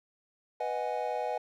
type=chord; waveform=triangle; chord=G# minor seventh; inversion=first; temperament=equal; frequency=493.9 / 622.3 / 740 / 830.6 Hz; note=B4 / D#5 / F#5 / G#5; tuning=0 / 0 / 0 / 0 cents; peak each=-34 dBFS; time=0.6-1.38 s; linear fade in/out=5 ms; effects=none